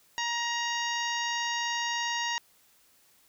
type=harmonic tone with a mistuned harmonic; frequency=943 Hz; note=A#5; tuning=20 cents sharp; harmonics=1 / 2 / 3 / 4 / 5 / 6 / 7; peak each=-33 / -33 / -36 / -39 / -43 / -39 / -40 dBFS; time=0.18-2.38 s; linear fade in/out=0 ms; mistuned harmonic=6; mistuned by=-19 cents; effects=white hiss -63 dBFS RMS until 3.28 s